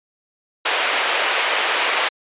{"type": "band-pass noise", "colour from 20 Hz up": "white", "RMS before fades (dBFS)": -20, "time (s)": [0.65, 2.09], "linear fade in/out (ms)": 10, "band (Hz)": [430, 3200], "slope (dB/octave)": 24, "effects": ["resampled to 8000 Hz"]}